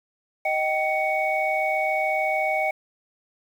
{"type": "tone cluster", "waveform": "sine", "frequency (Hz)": [625, 772, 2233], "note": ["D#5", "G5", "C#7"], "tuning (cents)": [8, -27, 12], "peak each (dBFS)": -25, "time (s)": [0.45, 2.71], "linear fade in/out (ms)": 5, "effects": ["tanh soft clip ceiling -11 dBFS", "8-bit"]}